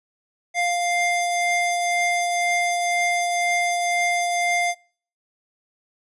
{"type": "tone pair together", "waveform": "square", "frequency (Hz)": [700, 2098], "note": ["F5", "C7"], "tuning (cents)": [4, 4], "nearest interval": "octave + perfect fifth", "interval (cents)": 1900, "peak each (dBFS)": [-22, -25], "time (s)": [0.54, 4.75], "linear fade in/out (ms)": 50, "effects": ["noise-tail reverb RT60 0.5 s tail -26 dB re dry", "resampled to 24000 Hz"]}